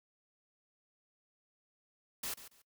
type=noise with echo; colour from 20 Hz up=white; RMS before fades=-39 dBFS; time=2.23-2.34 s; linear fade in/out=5 ms; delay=140 ms; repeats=2; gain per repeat=-13 dB; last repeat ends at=2.62 s; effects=noise-tail reverb RT60 0.1 s tail -20 dB re dry